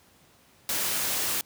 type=noise; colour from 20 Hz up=white; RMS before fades=-28 dBFS; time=0.69-1.41 s; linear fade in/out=2 ms; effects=pink hiss -59 dBFS RMS until 1.45 s + high-pass 80 Hz 12 dB/octave